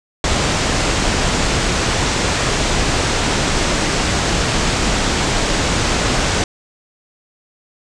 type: low-pass noise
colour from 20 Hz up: pink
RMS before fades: -17 dBFS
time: 0.24-6.44 s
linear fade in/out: 2 ms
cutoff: 8200 Hz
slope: 48 dB/octave
effects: none